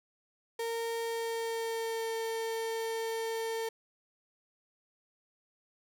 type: tone with pitch glide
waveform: 35% pulse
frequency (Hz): 460 to 451.8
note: A#4 to A4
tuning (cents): -23 to +46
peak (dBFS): -31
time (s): 0.59-3.69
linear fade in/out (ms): 5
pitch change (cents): -31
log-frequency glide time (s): 1.02-2.11
effects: none